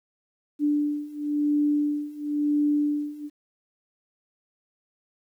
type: beating tone pair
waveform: sine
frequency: 293.7 / 294.67 Hz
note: D4 / D4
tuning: 0 / +6 cents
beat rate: 0.97 Hz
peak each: -26 / -24 dBFS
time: 0.59-3.3 s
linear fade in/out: 50 ms
effects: 10-bit